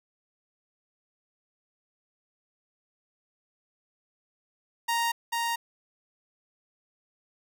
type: tone with echo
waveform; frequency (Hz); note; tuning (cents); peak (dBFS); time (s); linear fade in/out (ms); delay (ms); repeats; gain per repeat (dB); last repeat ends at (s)
sawtooth; 932.3; A#5; 0; -21; 4.88-5.12; 10; 440; 1; -2; 5.56
effects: none